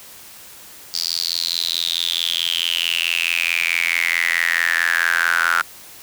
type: tone with high-pass filter sweep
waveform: square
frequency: 42.3 Hz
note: E1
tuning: 45 cents sharp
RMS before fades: -20 dBFS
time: 0.94-5.62 s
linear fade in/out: 0 ms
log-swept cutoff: 4800 to 1400 Hz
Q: 9.2
effects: white hiss -41 dBFS RMS until 6.02 s